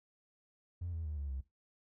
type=tone with pitch steps; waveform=triangle; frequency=87.31 / 81.46 / 76.01 / 70.92 / 66.17 Hz; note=F2 / E2 / D#2 / C#2 / C2; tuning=0 / -20 / -40 / +40 / +20 cents; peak=-34 dBFS; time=0.81-1.41 s; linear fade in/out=10 ms; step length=120 ms; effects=noise-tail reverb RT60 0.2 s tail -19 dB re dry + tanh soft clip ceiling -33 dBFS